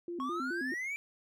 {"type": "tone with vibrato", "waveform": "sine", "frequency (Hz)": 299.6, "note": "D4", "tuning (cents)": 35, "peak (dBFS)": -36, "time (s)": [0.08, 0.74], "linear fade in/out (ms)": 2, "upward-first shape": "square", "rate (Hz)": 4.7, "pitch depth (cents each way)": 250}
{"type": "exponential sweep", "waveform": "triangle", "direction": "up", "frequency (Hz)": [1082, 2353], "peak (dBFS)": -33, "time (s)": [0.2, 0.96], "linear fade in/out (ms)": 0}
{"effects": []}